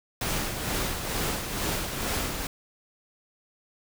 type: noise with tremolo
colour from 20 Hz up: pink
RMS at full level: -28 dBFS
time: 0.21-2.47 s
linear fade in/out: 2 ms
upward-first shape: sine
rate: 2.2 Hz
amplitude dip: 45%
effects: none